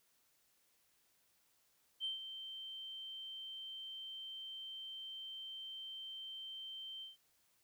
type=tone with ADSR envelope; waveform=sine; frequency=3120 Hz; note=G7; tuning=9 cents flat; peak=-35 dBFS; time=2-7.17 s; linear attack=44 ms; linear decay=140 ms; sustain=-10 dB; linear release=150 ms; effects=tanh soft clip ceiling -31 dBFS + white hiss -75 dBFS RMS until 7.63 s